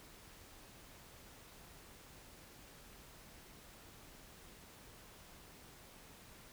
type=silence; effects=pink hiss -58 dBFS RMS until 6.52 s